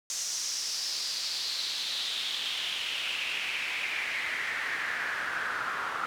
pink noise with band-pass filter sweep, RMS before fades -33 dBFS, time 0.1-6.06 s, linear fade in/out 0 ms, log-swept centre 6200 to 1300 Hz, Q 4.1, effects none

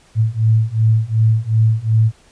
sine beating tone pair, 109.6 / 112.3 Hz, A2 / A2, -6 / +36 cents, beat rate 2.7 Hz, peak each -15 / -14 dBFS, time 0.15-2.12 s, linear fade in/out 50 ms, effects pink hiss -51 dBFS RMS until 2.31 s + resampled to 22050 Hz

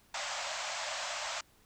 pink band-pass noise, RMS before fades -38 dBFS, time 0.14-1.41 s, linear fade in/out 5 ms, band 570 to 7900 Hz, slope 96 dB/octave, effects pink hiss -65 dBFS RMS until 1.65 s

